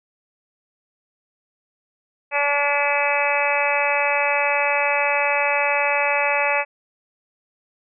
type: harmonic tone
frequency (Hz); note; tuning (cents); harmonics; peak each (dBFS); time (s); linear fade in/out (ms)
287.2; D4; -39; 2 / 3 / 4 / 5 / 6 / 7 / 8 / 9; -24 / -24 / -29 / -30 / -29 / -26 / -25 / -24; 2.31-6.65; 50
effects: none